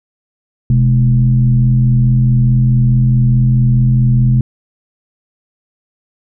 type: tone with frequency modulation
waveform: sine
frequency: 125.9 Hz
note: B2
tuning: 34 cents sharp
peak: -7 dBFS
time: 0.7-4.41 s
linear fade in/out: 2 ms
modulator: 84.7 Hz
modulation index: 0.63
effects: none